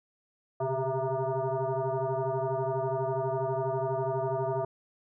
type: tone with frequency modulation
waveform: sine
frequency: 138.59 Hz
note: C#3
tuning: in tune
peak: -27 dBFS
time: 0.6-4.65 s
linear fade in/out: 5 ms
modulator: 265 Hz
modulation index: 3.1
effects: none